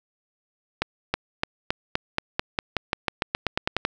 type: accelerating click train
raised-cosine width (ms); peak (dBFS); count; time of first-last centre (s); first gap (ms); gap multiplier
0.3; -6; 18; 0.82-3.851; 320; 0.92
effects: none